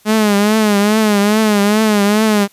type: tone with vibrato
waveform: sawtooth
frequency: 210.2 Hz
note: G#3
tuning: 21 cents sharp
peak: -6 dBFS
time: 0.05-2.48 s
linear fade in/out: 50 ms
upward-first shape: triangle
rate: 2.4 Hz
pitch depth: 94 cents each way
effects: white hiss -50 dBFS RMS until 2.52 s + resampled to 32000 Hz